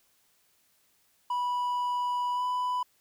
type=tone with pitch glide; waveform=triangle; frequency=982 to 994.6 Hz; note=B5 to B5; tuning=-10 to +12 cents; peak=-25 dBFS; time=1.3-2.83 s; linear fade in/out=5 ms; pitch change=+22 cents; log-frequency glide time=2.33-2.43 s; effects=white hiss -68 dBFS RMS until 3 s